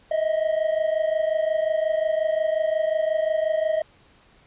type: tone pair together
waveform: triangle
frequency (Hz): 625.4 / 651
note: D#5 / E5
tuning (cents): +9 / -22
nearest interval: minor second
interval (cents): 69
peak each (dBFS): -20 / -23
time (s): 0.11-3.82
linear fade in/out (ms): 5
effects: pink hiss -56 dBFS RMS until 4.46 s + resampled to 8000 Hz